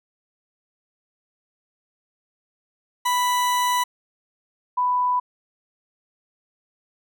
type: tone pair in turn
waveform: 40% pulse / sine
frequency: 987.8 / 992.4 Hz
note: B5 / B5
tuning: 0 / +8 cents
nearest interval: unison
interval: 8 cents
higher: second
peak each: -18 dBFS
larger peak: neither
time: 3.05-3.84 / 4.77-5.2 s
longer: first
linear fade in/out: 10 ms
effects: none